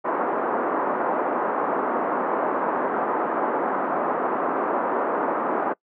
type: band-pass noise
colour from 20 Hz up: white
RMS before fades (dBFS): -24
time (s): 0.04-5.74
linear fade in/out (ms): 20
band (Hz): 250 to 1200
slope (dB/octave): 24
effects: noise-tail reverb RT60 0.1 s tail -24 dB re dry + low-pass 2000 Hz 12 dB/octave